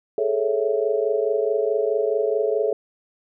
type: chord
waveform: sine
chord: A major seventh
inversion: third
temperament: equal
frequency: 415.3 / 440 / 554.4 / 659.3 Hz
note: G#4 / A4 / C#5 / E5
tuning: 0 / 0 / 0 / 0 cents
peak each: -24 / -22 / -26 / -28 dBFS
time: 0.18-2.73 s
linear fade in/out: 2 ms
effects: none